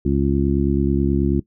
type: harmonic tone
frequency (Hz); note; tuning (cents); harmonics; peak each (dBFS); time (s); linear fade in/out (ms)
69.3; C#2; 0; 1 / 2 / 3 / 4 / 5; -22 / -22 / -22 / -22 / -22; 0.05-1.4; 5
effects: noise-tail reverb RT60 0.1 s tail -18 dB re dry